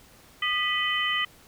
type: tone cluster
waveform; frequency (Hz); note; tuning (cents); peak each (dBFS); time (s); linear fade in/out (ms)
sine; 1223 / 1970 / 2512 / 3049; D#6 / B6 / D#7 / G7; -30 / -5 / +16 / -49; -30 / -27 / -35 / -28; 0.42-1.25; 5
effects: pink hiss -54 dBFS RMS until 1.47 s